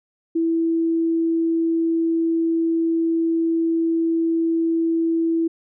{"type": "tone", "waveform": "sine", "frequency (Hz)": 329.6, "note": "E4", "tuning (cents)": 0, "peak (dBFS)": -17, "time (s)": [0.35, 5.48], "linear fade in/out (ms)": 10, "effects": []}